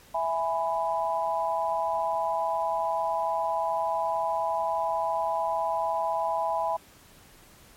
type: chord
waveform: sine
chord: E major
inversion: none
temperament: equal with one note detuned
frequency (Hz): 659.3 / 830.6 / 992.9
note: E5 / G#5 / B5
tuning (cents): 0 / 0 / +9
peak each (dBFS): -29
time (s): 0.14-6.77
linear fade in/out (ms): 10
effects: pink hiss -54 dBFS RMS until 7.76 s + MP3 64 kbps